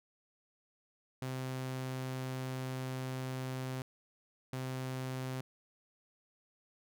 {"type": "tone bursts at uneven times", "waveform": "sawtooth", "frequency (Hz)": 129.9, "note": "C3", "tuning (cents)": -12, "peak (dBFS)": -33, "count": 2, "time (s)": [[1.22, 3.82], [4.53, 5.41]], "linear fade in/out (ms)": 2, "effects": []}